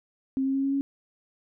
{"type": "tone with pitch steps", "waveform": "sine", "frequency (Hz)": [266.7, 269.2, 271.7, 274.2, 276.7], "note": ["C4", "C4", "C#4", "C#4", "C#4"], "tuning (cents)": [33, 49, -35, -19, -3], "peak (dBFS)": -23, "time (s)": [0.37, 0.81], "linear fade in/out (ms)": 0, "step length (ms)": 88, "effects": []}